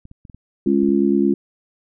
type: clicks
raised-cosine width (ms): 5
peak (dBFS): -28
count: 8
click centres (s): 0.054 / 0.114 / 0.252 / 0.298 / 0.346 / 0.673 / 0.832 / 0.888
type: chord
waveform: sine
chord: Db major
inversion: second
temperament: just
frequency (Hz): 207.9 / 277.2 / 346.5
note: Ab3 / Db4 / F4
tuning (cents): +2 / 0 / -14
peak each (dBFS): -18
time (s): 0.66-1.34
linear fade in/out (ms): 5
effects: none